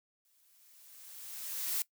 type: noise with exponential growth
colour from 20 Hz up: blue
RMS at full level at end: -32 dBFS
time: 0.25-1.82 s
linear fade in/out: 1 ms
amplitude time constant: 340 ms
effects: noise-tail reverb RT60 0.1 s tail -20 dB re dry